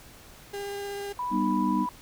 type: tone with vibrato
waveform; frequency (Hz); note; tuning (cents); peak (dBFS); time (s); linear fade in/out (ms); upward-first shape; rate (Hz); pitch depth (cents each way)
35% pulse; 402.2; G4; +44; -31; 0.53-1.13; 10; triangle; 16; 10
type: tone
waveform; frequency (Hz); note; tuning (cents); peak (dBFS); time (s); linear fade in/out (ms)
sine; 987.8; B5; 0; -28; 1.19-1.89; 2
type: chord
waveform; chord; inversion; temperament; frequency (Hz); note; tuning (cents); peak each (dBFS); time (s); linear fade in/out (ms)
sine; G augmented; none; just; 196 / 245 / 306.2; G3 / B3 / D#4; 0 / -14 / -28; -28; 1.3-1.87; 50
effects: pink hiss -50 dBFS RMS until 2.01 s